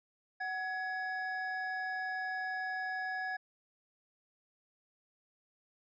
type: tone pair together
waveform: triangle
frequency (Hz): 748.9 / 1680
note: F#5 / G#6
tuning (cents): +21 / +19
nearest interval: octave + major second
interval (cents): 1398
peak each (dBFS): -37 / -35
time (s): 0.4-3.37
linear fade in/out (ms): 10
effects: resampled to 16000 Hz